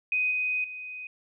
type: tone with level steps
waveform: sine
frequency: 2502 Hz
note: D#7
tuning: 9 cents sharp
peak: -23 / -25 / -36 dBFS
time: 0.12-1.07 s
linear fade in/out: 2 ms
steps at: 0.31 / 0.64 s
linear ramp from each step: 2 ms
effects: none